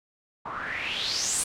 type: noise with low-pass filter sweep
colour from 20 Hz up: white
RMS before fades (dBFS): -30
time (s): 0.45-1.44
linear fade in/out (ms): 10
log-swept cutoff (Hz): 1000 to 9600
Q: 5.8
effects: none